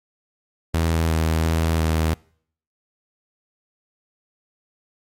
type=tone with pitch steps; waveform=sawtooth; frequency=81.9 / 80.3 / 81.3 / 79.9 Hz; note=E2 / E2 / E2 / D#2; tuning=-11 / -45 / -23 / +47 cents; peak=-14 dBFS; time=0.74-2.14 s; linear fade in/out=0 ms; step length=350 ms; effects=noise-tail reverb RT60 0.6 s tail -25 dB re dry + MP3 64 kbps